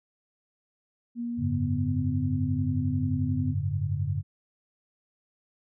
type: tone with pitch glide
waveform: sine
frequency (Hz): 237 to 254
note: A#3 to B3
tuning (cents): +29 to +49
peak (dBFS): -29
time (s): 1.15-3.55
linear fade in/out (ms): 50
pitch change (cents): +120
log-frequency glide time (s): 1.32-2.02
type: chord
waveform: sine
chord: F# suspended second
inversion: none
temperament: equal with one note detuned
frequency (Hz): 92.5 / 103.83 / 142.24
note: F#2 / G#2 / C#3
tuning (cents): 0 / 0 / +45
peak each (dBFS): -30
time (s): 1.37-4.23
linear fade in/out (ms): 50
effects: none